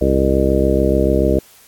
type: harmonic tone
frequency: 66.9 Hz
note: C2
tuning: 39 cents sharp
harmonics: 1 / 2 / 3 / 4 / 5 / 6 / 7 / 9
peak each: -18 / -24 / -21 / -22 / -19 / -20 / -20 / -20 dBFS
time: 0.01-1.39 s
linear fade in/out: 5 ms
effects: white hiss -47 dBFS RMS until 1.67 s + AAC 64 kbps